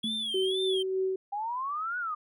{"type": "tone with vibrato", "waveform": "triangle", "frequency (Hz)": 3322, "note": "G#7", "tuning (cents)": 0, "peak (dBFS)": -29, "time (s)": [0.03, 0.83], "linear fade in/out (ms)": 10, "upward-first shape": "sine", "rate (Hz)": 2.1, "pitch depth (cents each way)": 130}
{"type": "tone with exponential decay", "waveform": "sine", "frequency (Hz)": 220.8, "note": "A3", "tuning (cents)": 6, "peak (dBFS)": -30, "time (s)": [0.04, 0.6], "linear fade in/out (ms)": 2, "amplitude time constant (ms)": 120}
{"type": "tone with tremolo", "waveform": "sine", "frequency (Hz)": 378.5, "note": "F#4", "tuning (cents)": 39, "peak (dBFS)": -25, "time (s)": [0.34, 1.16], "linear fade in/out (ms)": 5, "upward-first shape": "sine", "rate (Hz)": 3.3, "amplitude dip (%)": 35}
{"type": "exponential two-way sweep", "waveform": "sine", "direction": "up then down", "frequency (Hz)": [794, 1488, 1192], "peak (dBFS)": -30, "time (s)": [1.32, 2.15], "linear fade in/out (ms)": 10, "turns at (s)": 1.98}
{"effects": []}